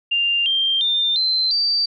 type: tone with pitch steps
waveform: sine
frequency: 2794 / 3173 / 3603 / 4091 / 4645 Hz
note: F7 / G7 / A7 / C8 / D8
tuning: 0 / +20 / +40 / -40 / -20 cents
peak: -16 dBFS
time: 0.11-1.86 s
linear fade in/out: 10 ms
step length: 350 ms
effects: none